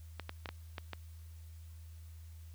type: clicks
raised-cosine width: 0.3 ms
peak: -24 dBFS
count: 6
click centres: 0.197 / 0.294 / 0.458 / 0.49 / 0.782 / 0.933 s
effects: added 81 Hz sine -48 dBFS peak until 2.54 s + white hiss -66 dBFS RMS until 2.54 s

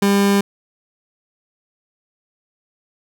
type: tone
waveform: 30% pulse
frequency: 200 Hz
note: G3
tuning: 35 cents sharp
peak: -10 dBFS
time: 0.02-0.41 s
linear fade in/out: 5 ms
effects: none

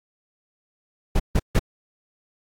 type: noise bursts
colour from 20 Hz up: brown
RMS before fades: -17 dBFS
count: 3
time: 1.15-1.594 s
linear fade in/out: 10 ms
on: 48 ms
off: 150 ms
effects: AAC 64 kbps

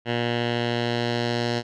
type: tone with low-pass filter sweep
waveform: 10% pulse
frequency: 119.1 Hz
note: A#2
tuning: 38 cents sharp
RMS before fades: -25 dBFS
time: 0.05-1.63 s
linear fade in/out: 50 ms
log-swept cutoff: 2900 to 4700 Hz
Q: 2.2
effects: none

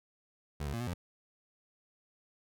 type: tone with pitch steps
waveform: 25% pulse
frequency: 73.7 / 70.3 / 116.3 / 122 / 88 Hz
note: D2 / C#2 / A#2 / B2 / F2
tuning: +7 / +25 / -4 / -21 / +14 cents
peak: -31 dBFS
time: 0.6-0.94 s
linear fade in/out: 5 ms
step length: 68 ms
effects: none

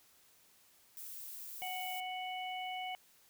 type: noise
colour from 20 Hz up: violet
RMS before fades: -47 dBFS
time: 0.97-2 s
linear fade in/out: 0 ms
type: harmonic tone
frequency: 740 Hz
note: F#5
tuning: in tune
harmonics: 1 / 3 / 4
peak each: -40 / -45 / -46 dBFS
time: 1.62-2.95 s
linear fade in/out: 0 ms
effects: white hiss -66 dBFS RMS until 3.29 s

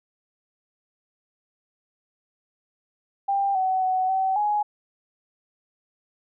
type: tone with pitch steps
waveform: sine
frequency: 793 / 753 / 747 / 763 / 835 Hz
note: G5 / F#5 / F#5 / G5 / G#5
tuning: +20 / +30 / +16 / -47 / +9 cents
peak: -20 dBFS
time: 3.28-4.63 s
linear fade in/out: 10 ms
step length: 270 ms
effects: none

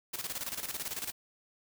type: noise with tremolo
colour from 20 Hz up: white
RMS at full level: -36 dBFS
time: 0.13-1.12 s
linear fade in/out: 10 ms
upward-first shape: square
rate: 18 Hz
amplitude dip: 70%
effects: none

